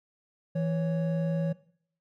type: tone pair together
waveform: triangle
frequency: 164.81 / 555.4 Hz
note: E3 / C#5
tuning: 0 / +3 cents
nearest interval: octave + major sixth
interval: 2103 cents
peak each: -25 / -31 dBFS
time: 0.55-1.53 s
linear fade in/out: 10 ms
effects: noise-tail reverb RT60 0.6 s tail -19 dB re dry